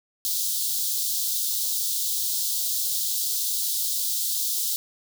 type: high-pass noise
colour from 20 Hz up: white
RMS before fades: -26 dBFS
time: 0.25-4.76 s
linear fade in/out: 0 ms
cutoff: 3500 Hz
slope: 48 dB/octave
effects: none